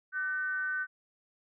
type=tone with frequency modulation; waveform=sine; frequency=1514 Hz; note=F#6; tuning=39 cents sharp; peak=-30 dBFS; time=0.12-0.87 s; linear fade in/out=50 ms; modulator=325 Hz; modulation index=0.35; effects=none